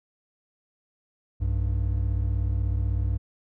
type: tone pair together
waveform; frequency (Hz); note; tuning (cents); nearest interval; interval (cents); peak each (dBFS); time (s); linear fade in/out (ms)
triangle; 61.74 / 98.01; B1 / G2; 0 / 0; minor sixth; 800; -23 / -24; 1.4-3.18; 20
effects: none